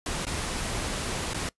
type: noise with dropouts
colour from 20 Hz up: pink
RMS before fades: -31 dBFS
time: 0.06-1.49 s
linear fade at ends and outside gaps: 2 ms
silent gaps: 0.252-0.267 / 1.335-1.344 s
effects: noise-tail reverb RT60 0.1 s tail -21 dB re dry + resampled to 24000 Hz